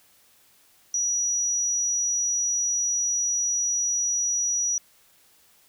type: tone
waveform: sine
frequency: 5830 Hz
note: F#8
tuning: 26 cents flat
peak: -22 dBFS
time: 0.94-4.78 s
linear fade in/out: 2 ms
effects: white hiss -59 dBFS RMS until 5.68 s